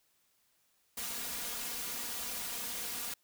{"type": "noise with comb filter", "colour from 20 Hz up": "white", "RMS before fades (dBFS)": -39, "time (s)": [0.97, 3.14], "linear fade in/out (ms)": 5, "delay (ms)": 4.2, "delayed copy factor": 0.75, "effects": ["white hiss -73 dBFS RMS until 3.23 s"]}